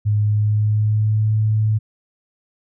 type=tone with pitch glide; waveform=sine; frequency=104.9 to 108.22 Hz; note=G#2 to A2; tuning=+18 to -28 cents; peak=-14 dBFS; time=0.05-1.79 s; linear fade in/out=20 ms; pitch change=+54 cents; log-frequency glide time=0.2-1.33 s; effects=none